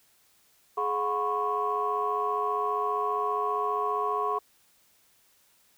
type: tone cluster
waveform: sine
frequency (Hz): 421.7 / 724 / 1004 / 1099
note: G#4 / F#5 / B5 / C#6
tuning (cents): +26 / -38 / +28 / -15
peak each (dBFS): -31 / -33 / -32 / -28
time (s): 0.77-4.39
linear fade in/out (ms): 10
effects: tanh soft clip ceiling -16 dBFS + white hiss -64 dBFS RMS until 5.77 s